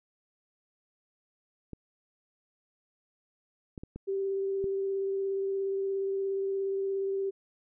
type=clicks; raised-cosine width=3 ms; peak=-27 dBFS; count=5; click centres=1.733 / 3.778 / 3.835 / 3.96 / 4.642 s
type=tone with vibrato; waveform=sine; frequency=390.2 Hz; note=G4; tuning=8 cents flat; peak=-28 dBFS; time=4.07-7.31 s; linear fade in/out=20 ms; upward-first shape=triangle; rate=17 Hz; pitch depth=14 cents each way
effects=none